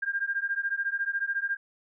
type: beating tone pair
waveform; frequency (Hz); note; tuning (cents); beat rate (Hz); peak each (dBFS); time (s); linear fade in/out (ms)
sine; 1597 / 1611; G6 / G6; +32 / +47; 14; -30; 0.02-1.57; 10
effects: none